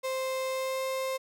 35% pulse tone with pitch glide, 523.3 to 526.6 Hz, C5 to C5, 0 to +11 cents, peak -28 dBFS, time 0.03-1.18 s, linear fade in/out 20 ms, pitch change +11 cents, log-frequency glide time 0.48-0.82 s, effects none

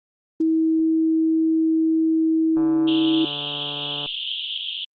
sine tone, 321.3 Hz, E4, 44 cents flat, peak -16 dBFS, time 0.4-3.25 s, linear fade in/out 5 ms
click train, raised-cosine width 1 ms, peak -22 dBFS, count 217, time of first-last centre 2.57-4.06 s, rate 145 Hz
pink band-pass noise, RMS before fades -29 dBFS, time 2.87-4.85 s, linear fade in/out 10 ms, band 2900 to 3500 Hz, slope 96 dB/octave
effects Opus 24 kbps

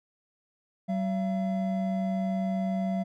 triangle tone pair together, 190.54 / 679 Hz, G3 / F5, -49 / -49 cents, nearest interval octave + minor seventh, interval 2200 cents, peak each -25 / -31 dBFS, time 0.88-3.04 s, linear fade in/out 20 ms, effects none

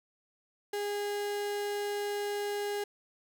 35% pulse tone, 409.8 Hz, G#4, 23 cents flat, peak -30 dBFS, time 0.73-2.84 s, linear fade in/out 5 ms, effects none

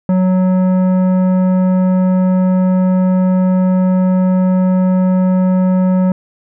triangle tone with tanh clipping, 185 Hz, F#3, in tune, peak -11 dBFS, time 0.09-6.12 s, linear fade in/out 2 ms, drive 16 dB, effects none

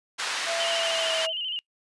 pink band-pass noise, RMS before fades -30 dBFS, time 0.18-1.27 s, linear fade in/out 20 ms, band 1200 to 5900 Hz, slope 12 dB/octave
sine tone with pitch glide, 671 to 647 Hz, E5 to E5, +31 to -32 cents, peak -28 dBFS, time 0.45-1.33 s, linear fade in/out 50 ms, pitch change -63 cents, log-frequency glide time 0.72-1.18 s
sine tone with vibrato, 2960 Hz, F#7, in tune, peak -28 dBFS, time 0.6-1.59 s, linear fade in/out 0 ms, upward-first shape square, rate 13 Hz, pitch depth 60 cents each way
effects noise-tail reverb RT60 0.1 s tail -24 dB re dry + resampled to 24000 Hz

